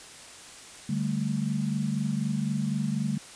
sine chord, D suspended fourth, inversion none, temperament equal, 146.83 / 196 / 220 Hz, D3 / G3 / A3, 0 / 0 / 0 cents, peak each -30 dBFS, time 0.89-3.18 s, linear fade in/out 5 ms, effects white hiss -46 dBFS RMS until 3.35 s + resampled to 22050 Hz

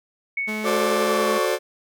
sine tone with exponential decay, 2217 Hz, C#7, in tune, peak -21 dBFS, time 0.37-1.29 s, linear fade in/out 5 ms, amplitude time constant 200 ms
sawtooth tone, 214.9 Hz, A3, 41 cents flat, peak -23 dBFS, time 0.47-1.39 s, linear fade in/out 20 ms
40% pulse chord, D dominant seventh, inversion first, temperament just, 367.1 / 440.5 / 528.6 / 587.3 Hz, F#4 / A4 / C5 / D5, -14 / +2 / +18 / 0 cents, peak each -25 dBFS, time 0.63-1.59 s, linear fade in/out 50 ms
sine tone with pitch glide, 1174.7 to 1121 Hz, D6 to C#6, 0 to +19 cents, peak -25 dBFS, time 0.65-1.46 s, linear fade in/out 5 ms, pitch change -81 cents, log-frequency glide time 1.03-1.32 s
effects none

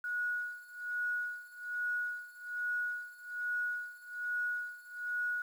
sine tone with tremolo, 1458 Hz, F#6, 26 cents flat, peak -31 dBFS, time 0.04-5.42 s, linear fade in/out 2 ms, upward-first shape sine, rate 1.2 Hz, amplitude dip 90%, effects 10-bit

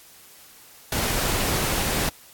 pink noise, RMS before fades -24 dBFS, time 0.92-2.09 s, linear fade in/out 2 ms, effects white hiss -49 dBFS RMS until 2.33 s + AAC 64 kbps

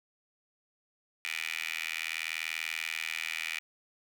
15% pulse tone with high-pass filter, 80.6 Hz, E2, 38 cents flat, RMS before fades -36 dBFS, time 1.25-3.59 s, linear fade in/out 0 ms, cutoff 2300 Hz, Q 4.9, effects none

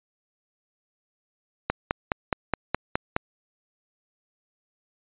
click train, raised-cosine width 0.5 ms, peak -7 dBFS, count 8, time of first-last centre 1.7-3.164 s, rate 4.78 Hz, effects resampled to 8000 Hz

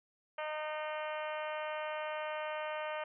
harmonic tone with a mistuned harmonic, 306.8 Hz, D#4, 24 cents flat, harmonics 2 / 3 / 4 / 5 / 6 / 7 / 8 / 9 / 10, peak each -39 / -43 / -45 / -47 / -49 / -50 / -51 / -52 / -53 dBFS, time 0.38-3.04 s, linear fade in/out 5 ms, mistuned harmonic 8, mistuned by -30 cents, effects none

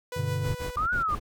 sawtooth tone with tremolo, 493.9 Hz, B4, in tune, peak -28 dBFS, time 0.12-0.76 s, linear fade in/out 2 ms, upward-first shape sine, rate 6.2 Hz, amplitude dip 50%
triangle chord, G major, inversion none, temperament equal, 98 / 123.47 / 146.83 Hz, G2 / B2 / D3, 0 / 0 / 0 cents, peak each -29 dBFS, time 0.16-0.55 s, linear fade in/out 10 ms
brown noise bursts, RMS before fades -34 dBFS, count 5, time 0.43-1.198 s, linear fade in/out 20 ms, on 120 ms, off 42 ms
sine exponential two-way sweep, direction up then down, 1174.7 to 1491 to 1174.7 Hz, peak -24 dBFS, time 0.77-1.15 s, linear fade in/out 2 ms, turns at 0.93 s
effects none

